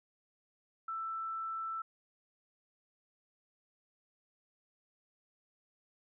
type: tone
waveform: sine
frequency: 1327 Hz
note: E6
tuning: 11 cents sharp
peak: -36 dBFS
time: 0.88-1.82 s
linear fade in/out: 5 ms
effects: none